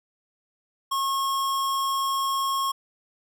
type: tone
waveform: square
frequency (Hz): 1087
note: C#6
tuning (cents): -34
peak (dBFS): -24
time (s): 0.91-2.72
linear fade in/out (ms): 10
effects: none